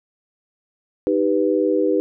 sine chord, Eb augmented, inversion none, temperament equal, 311.1 / 392 / 493.9 Hz, Eb4 / G4 / B4, 0 / 0 / 0 cents, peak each -20 dBFS, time 1.07-2 s, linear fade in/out 0 ms, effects none

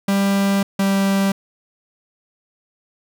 45% pulse tone pair in turn, 197.6 / 195.78 Hz, G3 / G3, +14 / -2 cents, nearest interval unison, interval 16 cents, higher first, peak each -15 dBFS, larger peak neither, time 0.08-0.63 / 0.79-1.32 s, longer first, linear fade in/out 5 ms, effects none

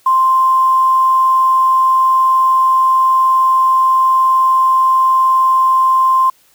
sine tone with quantisation, 1046.5 Hz, C6, in tune, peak -8 dBFS, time 0.06-6.3 s, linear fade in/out 5 ms, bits 6, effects white hiss -52 dBFS RMS until 6.54 s

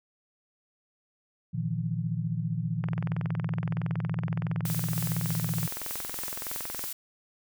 sine chord, Bb suspended fourth, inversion none, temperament equal with one note detuned, 116.54 / 155.56 / 170.63 Hz, Bb2 / Eb3 / F3, 0 / 0 / -40 cents, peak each -32 / -32 / -32 dBFS, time 1.53-5.68 s, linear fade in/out 20 ms
click train, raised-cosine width 0.5 ms, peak -22 dBFS, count 87, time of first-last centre 2.84-6.84 s, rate 21.5 Hz
blue noise with tremolo, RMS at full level -35 dBFS, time 4.65-6.93 s, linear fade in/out 5 ms, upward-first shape sine, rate 3.3 Hz, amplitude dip 25%
effects none

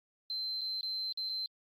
sine tone with dropouts, 4100 Hz, C8, 36 cents flat, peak -33 dBFS, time 0.3-1.46 s, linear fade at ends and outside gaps 1 ms, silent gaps 0.61-0.615 / 0.81-0.83 / 1.125-1.174 / 1.291-1.295 s, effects tanh soft clip ceiling -29 dBFS + Opus 32 kbps

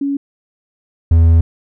sine / triangle tone pair in turn, 280 / 82.53 Hz, C#4 / E2, +18 / +3 cents, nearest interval octave + major sixth, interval 2115 cents, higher first, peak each -15 / -4 dBFS, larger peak second, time 0.01-0.17 / 1.11-1.41 s, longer second, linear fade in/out 5 ms, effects none

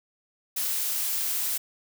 blue noise, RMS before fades -28 dBFS, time 0.56-1.58 s, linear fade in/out 10 ms, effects none

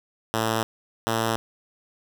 5% pulse tone pair in turn, 111.6 / 112.77 Hz, A2 / A2, +25 / +43 cents, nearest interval unison, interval 18 cents, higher second, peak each -11 dBFS, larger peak neither, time 0.34-0.63 / 1.07-1.36 s, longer neither, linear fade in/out 0 ms, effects none

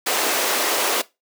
pink high-pass noise, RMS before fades -21 dBFS, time 0.06-1.02 s, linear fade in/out 10 ms, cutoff 350 Hz, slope 24 dB/octave, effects noise-tail reverb RT60 0.2 s tail -18 dB re dry

